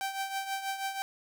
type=tone with tremolo; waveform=sawtooth; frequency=779 Hz; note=G5; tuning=11 cents flat; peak=-26 dBFS; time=0.01-1.02 s; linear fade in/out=0 ms; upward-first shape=triangle; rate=6.2 Hz; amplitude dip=70%; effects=none